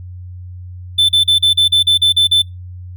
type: tone bursts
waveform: triangle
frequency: 3528 Hz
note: A7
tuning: 4 cents sharp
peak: -6 dBFS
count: 10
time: 0.98-2.422 s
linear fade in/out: 10 ms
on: 110 ms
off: 38 ms
effects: noise-tail reverb RT60 0.2 s tail -25 dB re dry + added 90 Hz sine -28 dBFS peak until 2.96 s